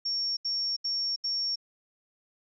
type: tone bursts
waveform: sine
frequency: 5500 Hz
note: F8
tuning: 27 cents flat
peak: -27 dBFS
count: 4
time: 0.05-1.558 s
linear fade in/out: 10 ms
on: 320 ms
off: 76 ms
effects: none